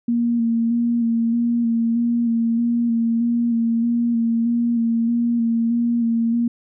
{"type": "tone with vibrato", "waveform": "sine", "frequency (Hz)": 233.1, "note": "A#3", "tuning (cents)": 0, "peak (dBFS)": -16, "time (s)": [0.08, 6.48], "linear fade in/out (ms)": 5, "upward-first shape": "square", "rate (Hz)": 1.6, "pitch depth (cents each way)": 22, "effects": []}